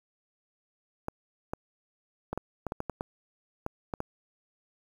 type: clicks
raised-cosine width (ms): 1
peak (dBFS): -18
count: 12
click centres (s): 1.084 / 1.535 / 2.33 / 2.376 / 2.667 / 2.721 / 2.804 / 2.897 / 3.009 / 3.664 / 3.938 / 4.004
effects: 8-bit